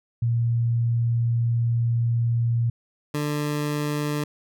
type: tone pair in turn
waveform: sine / 20% pulse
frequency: 117.3 / 148.07 Hz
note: A#2 / D3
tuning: +11 / +15 cents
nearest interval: major third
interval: 404 cents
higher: second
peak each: -19 dBFS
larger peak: neither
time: 0.22-2.7 / 3.14-4.24 s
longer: first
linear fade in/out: 5 ms
effects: none

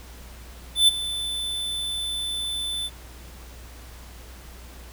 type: tone with ADSR envelope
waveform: square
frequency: 3520 Hz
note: A7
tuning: in tune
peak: -12 dBFS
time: 0.75-2.9 s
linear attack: 130 ms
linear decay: 17 ms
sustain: -15 dB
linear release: 43 ms
effects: added 60 Hz sine -42 dBFS peak until 4.92 s + pink hiss -47 dBFS RMS until 4.92 s

